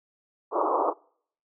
white band-pass noise, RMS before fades -25 dBFS, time 0.51-0.94 s, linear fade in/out 50 ms, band 300 to 1200 Hz, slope 96 dB/octave, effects noise-tail reverb RT60 0.6 s tail -26 dB re dry

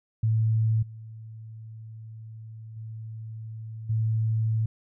sine tone with level steps, 110.9 Hz, A2, 14 cents sharp, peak -20 / -39 / -35 / -22 dBFS, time 0.23-4.66 s, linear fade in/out 5 ms, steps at 0.82 / 2.76 / 3.89 s, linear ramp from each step 10 ms, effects none

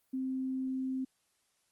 sine tone, 261.6 Hz, C4, in tune, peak -32 dBFS, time 0.13-1.05 s, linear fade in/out 10 ms, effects white hiss -75 dBFS RMS until 1.71 s + Opus 32 kbps

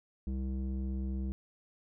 square tone with low-pass filter, 65.41 Hz, C2, in tune, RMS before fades -35 dBFS, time 0.27-1.32 s, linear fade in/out 0 ms, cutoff 260 Hz, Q 2, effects none

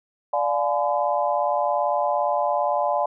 sine chord, D diminished seventh, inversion none, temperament just, 587.3 / 704.8 / 845.8 / 1014.9 Hz, D5 / F5 / Ab5 / Cb6, 0 / +16 / +31 / +47 cents, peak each -24 / -25 / -25 / -27 dBFS, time 0.33-3.06 s, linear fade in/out 5 ms, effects none

